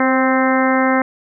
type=harmonic tone with a mistuned harmonic; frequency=260.8 Hz; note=C4; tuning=5 cents flat; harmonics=1 / 2 / 3 / 4 / 5 / 6 / 7 / 8; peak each=-16 / -19 / -21 / -22 / -23 / -24 / -24 / -25 dBFS; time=0-1.02 s; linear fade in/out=2 ms; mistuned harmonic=2; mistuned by=+21 cents; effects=none